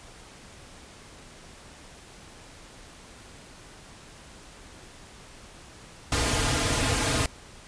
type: noise with comb filter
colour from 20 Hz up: pink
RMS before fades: -25 dBFS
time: 6.12-7.26 s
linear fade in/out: 2 ms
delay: 5.3 ms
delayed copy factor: -1
effects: pink hiss -48 dBFS RMS until 7.67 s + resampled to 22050 Hz